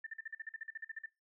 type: tone bursts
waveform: sine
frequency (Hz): 1785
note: A6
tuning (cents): +24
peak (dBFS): -40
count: 15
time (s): 0.04-1.06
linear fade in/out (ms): 5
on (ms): 26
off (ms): 45
effects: noise-tail reverb RT60 0.2 s tail -19 dB re dry